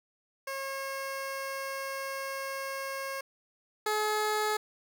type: tone pair in turn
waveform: 15% pulse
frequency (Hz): 542 / 426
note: C#5 / G#4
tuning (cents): -39 / +44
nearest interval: major third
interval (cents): 417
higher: first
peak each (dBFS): -28 / -21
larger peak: second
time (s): 0.47-3.21 / 3.86-4.57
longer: first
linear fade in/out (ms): 5
effects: none